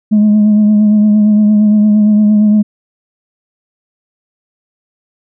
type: tone with vibrato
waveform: sine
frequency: 210.7 Hz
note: G#3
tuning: 25 cents sharp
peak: -3 dBFS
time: 0.11-2.63 s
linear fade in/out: 20 ms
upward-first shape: triangle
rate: 8.7 Hz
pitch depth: 34 cents each way
effects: tanh soft clip ceiling -3 dBFS